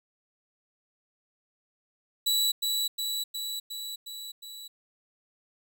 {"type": "tone with echo", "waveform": "sawtooth", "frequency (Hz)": 3934, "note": "B7", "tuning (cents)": -7, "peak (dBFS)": -20, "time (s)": [2.26, 2.52], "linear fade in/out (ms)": 10, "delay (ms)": 360, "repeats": 6, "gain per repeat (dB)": -3, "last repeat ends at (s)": 4.68, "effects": []}